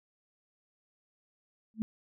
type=tone with exponential growth; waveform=sine; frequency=220 Hz; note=A3; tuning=in tune; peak=-24 dBFS; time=1.74-1.82 s; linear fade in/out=0 ms; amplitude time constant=16 ms; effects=none